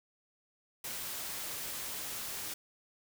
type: noise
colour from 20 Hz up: white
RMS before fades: -40 dBFS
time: 0.84-2.54 s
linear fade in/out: 5 ms
effects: none